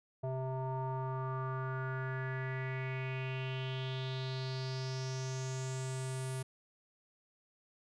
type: tone with low-pass filter sweep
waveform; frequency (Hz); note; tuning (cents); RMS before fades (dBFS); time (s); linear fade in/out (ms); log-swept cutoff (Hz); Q
square; 130.81; C3; 0; -38; 0.23-6.43; 10; 720 to 10000; 4.9
effects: none